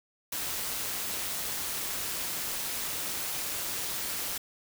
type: noise with amplitude modulation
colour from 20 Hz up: white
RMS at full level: -32 dBFS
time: 0.32-4.38 s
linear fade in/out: 5 ms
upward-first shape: sine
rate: 197 Hz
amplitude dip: 40%
effects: none